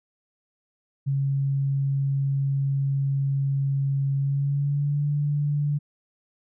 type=tone with pitch glide; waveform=sine; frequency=137.9 to 145.93 Hz; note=C#3 to D3; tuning=-9 to -11 cents; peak=-21 dBFS; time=1.06-5.79 s; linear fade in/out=20 ms; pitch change=+98 cents; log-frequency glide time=4.16-5.07 s; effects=none